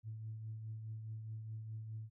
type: tone with tremolo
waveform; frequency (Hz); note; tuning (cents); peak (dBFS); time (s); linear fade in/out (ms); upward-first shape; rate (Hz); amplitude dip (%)
sine; 110; A2; 0; -40; 0.03-2.1; 50; triangle; 4.8; 45
effects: tanh soft clip ceiling -36 dBFS